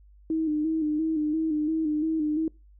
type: tone with vibrato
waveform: sine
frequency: 311.1 Hz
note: D#4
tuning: in tune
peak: -23 dBFS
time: 0.3-2.48 s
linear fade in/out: 2 ms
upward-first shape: square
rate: 2.9 Hz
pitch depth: 49 cents each way
effects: noise-tail reverb RT60 0.3 s tail -26 dB re dry + added 50 Hz sine -51 dBFS peak until 2.79 s